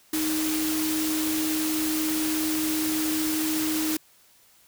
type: tone in noise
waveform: sine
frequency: 312.6 Hz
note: D#4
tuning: 8 cents sharp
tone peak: -25 dBFS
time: 0.13-3.97 s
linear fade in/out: 5 ms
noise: white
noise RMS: -30 dBFS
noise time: 0.13-3.97 s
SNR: +2 dB
effects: white hiss -58 dBFS RMS until 4.67 s